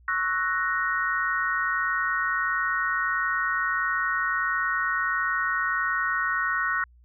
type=chord; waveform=sine; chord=F# dominant seventh; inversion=second; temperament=equal; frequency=1108.7 / 1318.5 / 1480 / 1864.7 Hz; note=C#6 / E6 / F#6 / A#6; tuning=0 / 0 / 0 / 0 cents; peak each=-30 / -31 / -27 / -28 dBFS; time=0.08-6.84 s; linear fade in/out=2 ms; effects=added 60 Hz sine -52 dBFS peak until 7.04 s